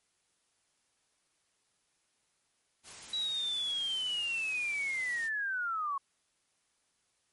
white noise, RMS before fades -48 dBFS, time 2.83-5.3 s, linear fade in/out 50 ms
sine linear sweep, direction down, 3918 to 1086 Hz, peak -31 dBFS, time 3.13-5.98 s, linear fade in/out 5 ms
effects white hiss -75 dBFS RMS until 7.32 s + MP3 48 kbps

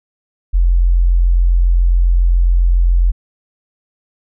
sine tone, 43.65 Hz, F1, in tune, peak -8 dBFS, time 0.53-3.12 s, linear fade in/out 20 ms, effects none

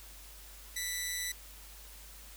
10% pulse tone with amplitude modulation, 1975.5 Hz, B6, in tune, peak -23 dBFS, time 0.76-1.32 s, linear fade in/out 5 ms, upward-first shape sine, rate 182 Hz, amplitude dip 50%, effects added 50 Hz sine -52 dBFS peak until 2.36 s + white hiss -53 dBFS RMS until 2.36 s

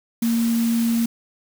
sine tone in noise, 231.3 Hz, A#3, 13 cents flat, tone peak -17 dBFS, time 0.22-1.06 s, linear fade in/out 5 ms, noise white, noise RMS -33 dBFS, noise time 0.22-1.06 s, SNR +13 dB, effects none

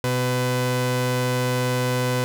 sawtooth tone pair together, 125.4 / 250.8 Hz, B2 / B3, +27 / +27 cents, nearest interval octave, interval 1200 cents, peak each -18 dBFS, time 0.04-2.24 s, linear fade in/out 0 ms, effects none

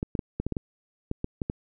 clicks, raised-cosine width 3 ms, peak -15 dBFS, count 11, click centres 0.029 / 0.152 / 0.192 / 0.4 / 0.466 / 0.523 / 0.568 / 1.114 / 1.244 / 1.418 / 1.499 s, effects none

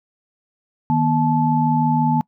sine tone cluster, 155.2 / 241.1 / 868 Hz, D#3 / B3 / A5, -4 / -41 / -24 cents, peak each -19 dBFS, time 0.9-2.21 s, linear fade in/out 0 ms, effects noise-tail reverb RT60 0.1 s tail -25 dB re dry

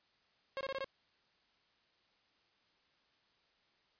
sawtooth tone bursts, 540 Hz, C#5, 45 cents flat, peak -33 dBFS, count 5, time 0.57-0.844 s, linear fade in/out 0 ms, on 38 ms, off 21 ms, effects white hiss -73 dBFS RMS until 3.99 s + resampled to 11025 Hz

